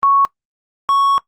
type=tone pair in turn; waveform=sine / triangle; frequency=1108.7 / 1108.7 Hz; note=C#6 / C#6; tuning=0 / 0 cents; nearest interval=unison; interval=0 cents; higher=neither; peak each=-9 dBFS; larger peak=neither; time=0.03-0.25 / 0.89-1.18 s; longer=second; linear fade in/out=0 ms; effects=noise-tail reverb RT60 0.1 s tail -20 dB re dry + Opus 32 kbps